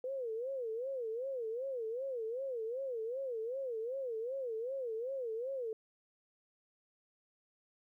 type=tone with vibrato; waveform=sine; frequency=490.3 Hz; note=B4; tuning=13 cents flat; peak=-36 dBFS; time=0.04-5.73 s; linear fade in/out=2 ms; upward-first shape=sine; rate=2.6 Hz; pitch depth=190 cents each way; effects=13-bit